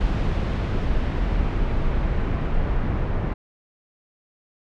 brown noise with low-pass filter sweep, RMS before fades -22 dBFS, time 0-3.34 s, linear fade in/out 10 ms, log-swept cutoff 3800 to 1900 Hz, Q 0.85, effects none

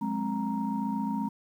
sine tone cluster, 182.5 / 210.7 / 265.3 / 934 Hz, F#3 / G#3 / C4 / A#5, -24 / +25 / +24 / +3 cents, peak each -37 / -30 / -33 / -34 dBFS, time 0.01-1.29 s, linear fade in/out 10 ms, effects tanh soft clip ceiling -18 dBFS + 10-bit

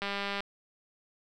click train, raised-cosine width 0.3 ms, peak -18 dBFS, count 78, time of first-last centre 0.02-0.405 s, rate 200 Hz, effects none

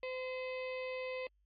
harmonic tone, 513 Hz, C5, 34 cents flat, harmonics 1 / 2 / 4 / 5 / 6 / 7 / 8 / 9, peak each -39 / -50 / -48 / -48 / -59 / -61 / -63 / -61 dBFS, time 0.03-1.27 s, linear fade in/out 2 ms, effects added 50 Hz sine -70 dBFS peak until 1.45 s + AAC 48 kbps

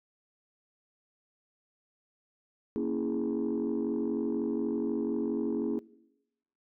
sine chord, A# half-diminished seventh, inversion none, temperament equal, 233.1 / 277.2 / 329.6 / 415.3 Hz, A#3 / C#4 / E4 / G#4, 0 / 0 / 0 / 0 cents, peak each -32 / -33 / -33 / -33 dBFS, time 2.76-5.79 s, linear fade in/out 0 ms, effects noise-tail reverb RT60 0.9 s tail -21 dB re dry + tanh soft clip ceiling -23 dBFS

